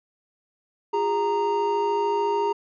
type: tone cluster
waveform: triangle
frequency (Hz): 354.4 / 408.1 / 930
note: F4 / G#4 / A#5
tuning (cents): +25 / -30 / -4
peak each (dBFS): -31 / -22 / -22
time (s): 0.93-2.53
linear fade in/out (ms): 10
effects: resampled to 16000 Hz